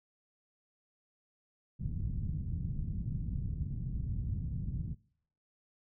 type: low-pass noise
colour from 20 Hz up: white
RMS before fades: -36 dBFS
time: 1.79-4.95 s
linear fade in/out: 20 ms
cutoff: 150 Hz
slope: 24 dB/octave
effects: noise-tail reverb RT60 0.7 s tail -25 dB re dry